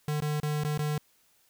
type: tone with dropouts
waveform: square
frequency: 150 Hz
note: D3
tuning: 37 cents sharp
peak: -28 dBFS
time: 0.08-0.98 s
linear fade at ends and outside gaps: 2 ms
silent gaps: 0.204-0.221 / 0.401-0.431 / 0.637-0.647 / 0.777-0.791 s
effects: white hiss -66 dBFS RMS until 1.49 s